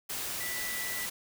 sine tone in noise, 1971 Hz, B6, 4 cents flat, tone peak -37 dBFS, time 0.4-1.06 s, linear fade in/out 10 ms, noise white, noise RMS -36 dBFS, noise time 0.09-1.1 s, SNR -4 dB, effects none

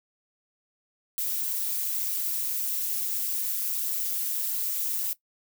violet noise with amplitude modulation, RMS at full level -26 dBFS, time 1.18-5.13 s, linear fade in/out 0 ms, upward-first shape sine, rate 198 Hz, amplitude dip 70%, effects noise-tail reverb RT60 0.1 s tail -17 dB re dry

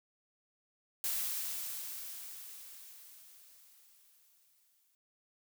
blue noise with exponential decay, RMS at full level -34 dBFS, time 1.04-4.95 s, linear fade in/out 1 ms, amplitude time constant 850 ms, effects none

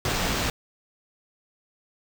pink noise with sample-and-hold, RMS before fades -26 dBFS, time 0.05-0.5 s, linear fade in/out 2 ms, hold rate 11025 Hz, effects none

